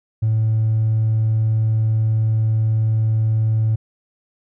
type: tone with hard clipping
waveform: sine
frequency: 110.2 Hz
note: A2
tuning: 3 cents sharp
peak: -15 dBFS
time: 0.22-3.76 s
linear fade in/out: 10 ms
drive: 1 dB
effects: none